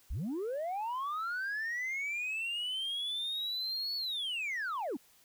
sine linear two-way sweep, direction up then down, 35.55 to 4448 to 217.1 Hz, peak -31 dBFS, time 0.1-4.97 s, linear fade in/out 10 ms, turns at 3.96 s, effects tanh soft clip ceiling -32 dBFS + white hiss -64 dBFS RMS until 5.24 s

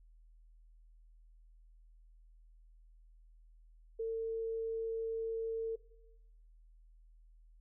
sine tone, 451.1 Hz, A4, 43 cents sharp, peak -34 dBFS, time 3.99-5.76 s, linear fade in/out 10 ms, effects noise-tail reverb RT60 1.0 s tail -19 dB re dry + added 40 Hz sine -58 dBFS peak until 7.6 s

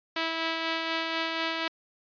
5% pulse tone with tremolo, 326.6 Hz, E4, 16 cents flat, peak -15 dBFS, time 0.16-1.68 s, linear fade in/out 5 ms, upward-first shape sine, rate 4.1 Hz, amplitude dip 30%, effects resampled to 11025 Hz

